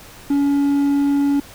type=tone; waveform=triangle; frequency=282.6 Hz; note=C#4; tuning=34 cents sharp; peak=-12 dBFS; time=0.3-1.4 s; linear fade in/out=5 ms; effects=pink hiss -41 dBFS RMS until 1.54 s